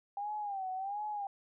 sine tone with vibrato, 795 Hz, G5, 24 cents sharp, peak -35 dBFS, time 0.17-1.27 s, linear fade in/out 2 ms, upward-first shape sine, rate 1.4 Hz, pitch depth 110 cents each way, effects none

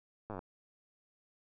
slowing click train, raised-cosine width 1 ms, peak -28 dBFS, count 10, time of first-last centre 0.3-0.391 s, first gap 9 ms, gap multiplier 1.03, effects none

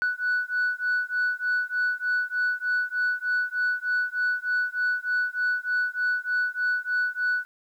sine beating tone pair, 1480 / 1483.3 Hz, F#6 / F#6, 0 / +4 cents, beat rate 3.3 Hz, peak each -25 dBFS, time 0.02-7.45 s, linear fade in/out 0 ms, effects tanh soft clip ceiling -19 dBFS + 10-bit

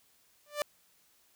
sawtooth tone with exponential growth, 590 Hz, D5, 8 cents sharp, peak -22 dBFS, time 0.46-0.62 s, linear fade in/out 1 ms, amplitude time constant 34 ms, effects white hiss -67 dBFS RMS until 1.35 s

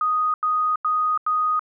sine tone bursts, 1244.5 Hz, D#6, in tune, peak -18 dBFS, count 4, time 0.01-1.594 s, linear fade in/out 2 ms, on 330 ms, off 88 ms, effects none

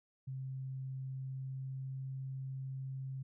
sine tone with pitch glide, 132.3 to 133.14 Hz, C3 to C3, +20 to +31 cents, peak -39 dBFS, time 0.27-3.23 s, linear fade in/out 10 ms, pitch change +11 cents, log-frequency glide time 1.12-2.09 s, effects none

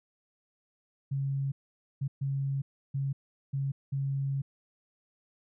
sine tone bursts at uneven times, 137.4 Hz, C#3, 15 cents flat, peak -28 dBFS, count 6, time 1.11-1.52 / 2.01-2.08 / 2.21-2.62 / 2.94-3.13 / 3.53-3.72 / 3.92-4.42 s, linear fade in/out 10 ms, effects none

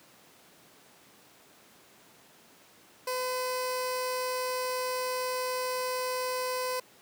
15% pulse tone with notch filter, 507 Hz, B4, 45 cents sharp, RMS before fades -32 dBFS, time 3.07-6.8 s, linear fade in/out 5 ms, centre 1700 Hz, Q 1.5, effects pink hiss -57 dBFS RMS until 7.01 s + high-pass 200 Hz 12 dB/octave

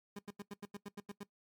30% pulse tone bursts, 203.1 Hz, G#3, 38 cents flat, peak -40 dBFS, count 10, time 0.16-1.234 s, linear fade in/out 5 ms, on 30 ms, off 86 ms, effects noise-tail reverb RT60 0.1 s tail -19 dB re dry + MP3 96 kbps

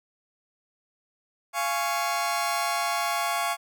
sawtooth chord, Db major, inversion first, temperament just, 693 / 831.5 / 1108.7 Hz, F5 / Ab5 / Db6, -14 / +2 / 0 cents, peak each -25 / -27 / -25 dBFS, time 1.53-3.57 s, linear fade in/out 50 ms, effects none

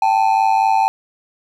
triangle ring-modulated tone, 830.6 Hz, G#5, in tune, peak -7 dBFS, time 0.02-0.88 s, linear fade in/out 0 ms, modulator 52.1 Hz, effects none

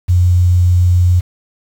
sine tone with quantisation, 89.3 Hz, F2, 39 cents sharp, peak -7 dBFS, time 0.08-1.21 s, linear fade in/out 20 ms, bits 6, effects none

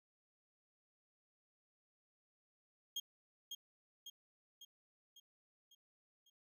35% pulse tone with echo, 3240 Hz, G#7, 43 cents flat, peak -37 dBFS, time 2.96-3 s, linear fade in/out 5 ms, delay 550 ms, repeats 6, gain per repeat -5 dB, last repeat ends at 6.3 s, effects none

